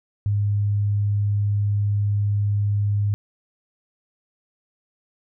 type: tone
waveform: sine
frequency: 102.5 Hz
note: G#2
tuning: 22 cents flat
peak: -18 dBFS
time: 0.26-3.14 s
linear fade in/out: 0 ms
effects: none